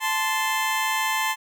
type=tone pair together; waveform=20% pulse; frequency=876.2 / 1042 Hz; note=A5 / C6; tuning=-7 / -7 cents; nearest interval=minor third; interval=300 cents; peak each=-20 dBFS; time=0-1.36 s; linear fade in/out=50 ms; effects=none